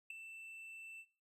triangle tone with ADSR envelope, 2664 Hz, E7, 18 cents sharp, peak -37 dBFS, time 0.1-1.06 s, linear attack 6 ms, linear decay 3 ms, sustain -10 dB, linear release 65 ms, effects noise-tail reverb RT60 0.4 s tail -23 dB re dry + resampled to 32000 Hz

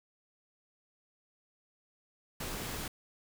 pink noise, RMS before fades -39 dBFS, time 2.4-2.88 s, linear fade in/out 5 ms, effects none

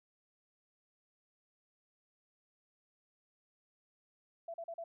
sine tone bursts, 670 Hz, E5, 28 cents sharp, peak -40 dBFS, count 4, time 4.48-4.84 s, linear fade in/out 5 ms, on 60 ms, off 40 ms, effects none

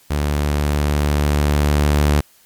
sawtooth tone with level ramp, 73.42 Hz, D2, in tune, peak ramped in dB -13 to -8 dBFS, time 0.1-2.21 s, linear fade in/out 10 ms, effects white hiss -52 dBFS RMS until 2.45 s + MP3 96 kbps

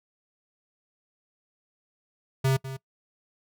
square tone with echo, 133.4 Hz, C3, 34 cents sharp, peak -21 dBFS, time 2.44-2.57 s, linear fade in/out 10 ms, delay 200 ms, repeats 1, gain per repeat -13 dB, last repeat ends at 2.77 s, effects noise-tail reverb RT60 0.1 s tail -21 dB re dry

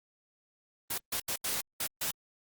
white noise bursts at uneven times, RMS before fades -33 dBFS, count 6, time 0.9-0.98 / 1.12-1.2 / 1.28-1.36 / 1.44-1.61 / 1.8-1.87 / 2.01-2.11 s, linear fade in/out 5 ms, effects Opus 24 kbps

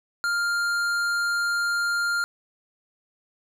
sine tone with tanh clipping, 1400 Hz, F6, 4 cents sharp, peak -24 dBFS, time 0.24-2.24 s, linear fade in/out 0 ms, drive 14 dB, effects none

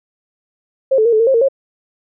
sine tone with pitch steps, 533 / 436.4 / 468.4 / 434.2 / 457.9 / 534 / 460.1 / 543 Hz, C5 / A4 / A#4 / A4 / A#4 / C5 / A#4 / C#5, +32 / -14 / +8 / -23 / -31 / +35 / -23 / -36 cents, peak -9 dBFS, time 0.91-1.486 s, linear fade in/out 10 ms, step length 72 ms, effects none

